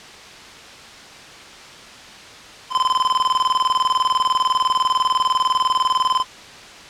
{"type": "tone with tremolo", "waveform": "square", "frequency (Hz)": 1027, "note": "C6", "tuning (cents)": -33, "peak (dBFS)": -14, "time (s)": [2.7, 6.25], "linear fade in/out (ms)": 50, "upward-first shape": "square", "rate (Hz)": 20, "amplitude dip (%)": 75, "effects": ["white hiss -39 dBFS RMS until 6.89 s", "low-pass 5000 Hz 12 dB/octave"]}